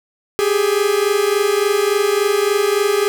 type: tone pair together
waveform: 45% pulse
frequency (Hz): 396.5 / 420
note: G4 / G#4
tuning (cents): +20 / +19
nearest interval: minor second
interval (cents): 99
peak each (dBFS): -17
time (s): 0.39-3.08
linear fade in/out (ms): 0
effects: none